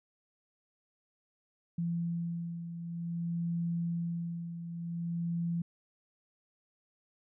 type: beating tone pair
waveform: sine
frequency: 169.6 / 170.13 Hz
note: E3 / F3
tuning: +50 / -45 cents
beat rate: 0.53 Hz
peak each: -33 / -40 dBFS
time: 1.78-5.62 s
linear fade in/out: 5 ms
effects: none